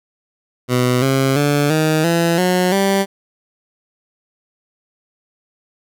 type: tone with pitch steps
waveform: 15% pulse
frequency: 124.8 / 134.53 / 145.02 / 156.33 / 168.52 / 181.67 / 195.83 Hz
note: B2 / C3 / D3 / D#3 / E3 / F#3 / G3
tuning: +19 / +49 / -22 / +9 / +38 / -31 / -1 cents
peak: -7 dBFS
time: 0.68-3.06 s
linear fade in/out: 50 ms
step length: 340 ms
effects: none